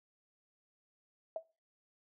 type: tone with exponential decay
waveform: sine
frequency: 647 Hz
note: E5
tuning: 32 cents flat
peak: -31 dBFS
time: 1.36-1.43 s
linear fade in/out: 2 ms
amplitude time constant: 15 ms
effects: noise-tail reverb RT60 0.3 s tail -19 dB re dry